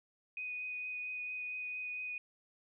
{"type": "tone with vibrato", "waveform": "sine", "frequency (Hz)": 2489, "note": "D#7", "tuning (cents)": 0, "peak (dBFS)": -38, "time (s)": [0.37, 2.18], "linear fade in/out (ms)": 2, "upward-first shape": "triangle", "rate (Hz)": 4.4, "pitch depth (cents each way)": 13, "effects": []}